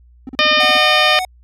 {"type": "tone bursts", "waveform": "triangle", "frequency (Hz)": 260, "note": "C4", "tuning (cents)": -11, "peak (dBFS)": -23, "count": 9, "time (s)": [0.27, 0.772], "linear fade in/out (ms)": 2, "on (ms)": 22, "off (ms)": 38}
{"type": "harmonic tone", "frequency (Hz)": 609, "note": "D#5", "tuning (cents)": -37, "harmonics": [1, 2, 3, 4, 5, 6, 7, 8, 9], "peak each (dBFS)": [-19, -18, -18, -17, -18, -19, -29, -24, -28], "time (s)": [0.39, 1.19], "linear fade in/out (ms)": 0}
{"type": "tone", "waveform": "square", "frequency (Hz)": 740, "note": "F#5", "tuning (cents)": 0, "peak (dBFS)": -20, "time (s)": [0.6, 1.25], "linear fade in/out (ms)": 2}
{"effects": ["added 60 Hz sine -44 dBFS peak until 1.43 s", "resampled to 32000 Hz"]}